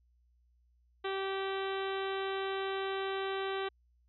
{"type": "harmonic tone", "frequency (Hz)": 387.5, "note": "G4", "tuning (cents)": -20, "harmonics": [1, 2, 3, 4, 5, 6, 7, 8, 9, 10], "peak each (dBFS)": [-35, -41, -42, -44, -47, -50, -50, -48, -51, -50], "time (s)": [1.04, 3.69], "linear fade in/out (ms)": 10, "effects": ["added 60 Hz sine -66 dBFS peak until 4.08 s"]}